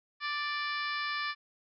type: harmonic tone with a mistuned harmonic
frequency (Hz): 587.3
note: D5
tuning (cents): 0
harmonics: 2 / 3 / 4 / 5 / 6 / 7 / 8 / 9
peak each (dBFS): -36 / -36 / -39 / -46 / -44 / -45 / -46 / -46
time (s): 0.2-1.35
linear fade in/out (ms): 50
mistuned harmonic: 9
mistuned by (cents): -28
effects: none